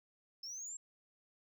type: linear sweep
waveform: sine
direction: up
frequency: 5230 to 7590 Hz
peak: -40 dBFS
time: 0.43-0.77 s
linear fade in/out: 5 ms
effects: tanh soft clip ceiling -42 dBFS